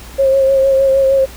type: tone with vibrato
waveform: sine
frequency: 539 Hz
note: C#5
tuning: 49 cents flat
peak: -8 dBFS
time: 0.18-1.26 s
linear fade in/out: 20 ms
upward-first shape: sine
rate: 6.5 Hz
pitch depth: 25 cents each way
effects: added 60 Hz sine -34 dBFS peak until 1.36 s + pink hiss -36 dBFS RMS until 1.36 s